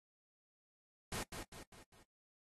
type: noise with echo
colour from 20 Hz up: pink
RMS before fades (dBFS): -42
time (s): 1.12-1.23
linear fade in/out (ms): 2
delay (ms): 200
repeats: 4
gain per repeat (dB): -6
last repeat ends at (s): 2.03
effects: noise-tail reverb RT60 0.1 s tail -19 dB re dry + AAC 32 kbps